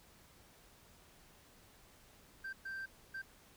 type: tone bursts at uneven times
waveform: sine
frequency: 1568 Hz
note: G6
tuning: in tune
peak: -38 dBFS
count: 3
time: 2.44-2.53 / 2.65-2.86 / 3.14-3.22 s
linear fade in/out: 10 ms
effects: tanh soft clip ceiling -40 dBFS + pink hiss -63 dBFS RMS until 3.56 s